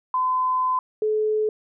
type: tone pair in turn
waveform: sine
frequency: 1020 / 429.7 Hz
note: C6 / A4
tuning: -44 / -41 cents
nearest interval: octave + minor third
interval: 1497 cents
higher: first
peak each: -19 dBFS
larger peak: neither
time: 0.14-0.79 / 1.02-1.49 s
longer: first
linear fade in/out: 2 ms
effects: none